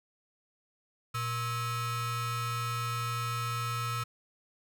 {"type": "ring-modulated tone", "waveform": "45% pulse", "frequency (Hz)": 593, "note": "D5", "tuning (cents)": 17, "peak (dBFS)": -28, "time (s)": [1.14, 4.04], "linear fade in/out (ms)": 10, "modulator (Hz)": 711, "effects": []}